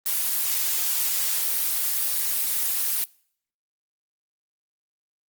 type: noise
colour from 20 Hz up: blue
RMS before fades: -24 dBFS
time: 0.06-3.04 s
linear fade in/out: 0 ms
effects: noise-tail reverb RT60 0.6 s tail -25 dB re dry + Opus 24 kbps